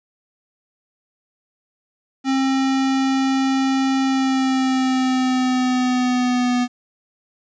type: tone with pitch glide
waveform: square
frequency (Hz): 267 to 246.3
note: C4 to B3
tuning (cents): +35 to -5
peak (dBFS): -17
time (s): 2.24-6.68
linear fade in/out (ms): 50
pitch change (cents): -140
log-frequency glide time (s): 4.04-6.57
effects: resampled to 16000 Hz + 9-bit